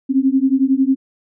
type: beating tone pair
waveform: sine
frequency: 261.6 / 272.6 Hz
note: C4 / C#4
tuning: 0 / -29 cents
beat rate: 11 Hz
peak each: -15 dBFS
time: 0.09-0.96 s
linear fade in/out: 20 ms
effects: none